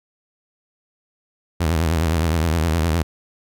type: tone with vibrato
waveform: sawtooth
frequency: 81.4 Hz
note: E2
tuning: 21 cents flat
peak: -13 dBFS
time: 1.6-3.03 s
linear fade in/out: 10 ms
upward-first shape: triangle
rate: 9.7 Hz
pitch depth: 140 cents each way
effects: none